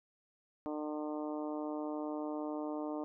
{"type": "harmonic tone", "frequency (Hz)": 151.2, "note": "D#3", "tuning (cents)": -49, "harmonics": [2, 3, 4, 5, 6, 7, 8], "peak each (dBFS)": [-38, -45, -43, -48, -49, -51, -55], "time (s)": [0.66, 3.04], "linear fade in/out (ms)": 0, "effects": []}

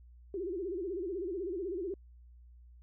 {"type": "tone with vibrato", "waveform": "sine", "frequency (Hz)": 367.6, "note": "F#4", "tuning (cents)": -11, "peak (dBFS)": -34, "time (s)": [0.34, 1.94], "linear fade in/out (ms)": 2, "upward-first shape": "sine", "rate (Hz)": 16, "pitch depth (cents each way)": 170, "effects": ["added 60 Hz sine -53 dBFS peak until 2.82 s"]}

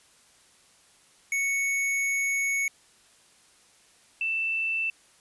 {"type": "tone pair in turn", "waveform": ["square", "sine"], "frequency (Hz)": [2217, 2662], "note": ["C#7", "E7"], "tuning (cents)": [0, 16], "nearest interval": "minor third", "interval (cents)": 316, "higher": "second", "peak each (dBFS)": -25, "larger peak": "neither", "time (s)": [[1.32, 2.68], [4.21, 4.9]], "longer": "first", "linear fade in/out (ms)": 2, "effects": ["white hiss -59 dBFS RMS until 5.2 s", "resampled to 24000 Hz"]}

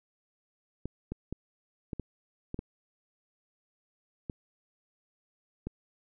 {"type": "clicks", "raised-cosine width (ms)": 3, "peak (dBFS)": -22, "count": 9, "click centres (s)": [0.856, 1.12, 1.326, 1.932, 1.997, 2.544, 2.591, 4.298, 5.67], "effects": []}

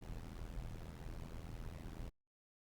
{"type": "noise with amplitude modulation", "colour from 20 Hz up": "brown", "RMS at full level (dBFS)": -43, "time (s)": [0.01, 2.1], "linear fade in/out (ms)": 20, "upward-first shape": "sine", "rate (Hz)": 81.8, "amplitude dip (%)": 95, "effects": ["Opus 48 kbps"]}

